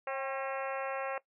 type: harmonic tone with a mistuned harmonic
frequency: 270 Hz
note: C#4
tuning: 45 cents flat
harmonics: 2 / 3 / 4 / 5 / 6 / 7 / 8 / 9 / 10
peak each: -36 / -40 / -42 / -44 / -46 / -47 / -48 / -49 / -50 dBFS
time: 0.07-1.18 s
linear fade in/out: 2 ms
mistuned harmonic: 3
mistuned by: -43 cents
effects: noise-tail reverb RT60 0.1 s tail -19 dB re dry